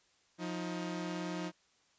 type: tone pair together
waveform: sawtooth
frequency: 176.98 / 315 Hz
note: F3 / D#4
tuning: +23 / +21 cents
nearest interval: minor seventh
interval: 998 cents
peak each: -35 / -36 dBFS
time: 0.38-1.52 s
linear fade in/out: 50 ms
effects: white hiss -70 dBFS RMS until 1.98 s + resampled to 16000 Hz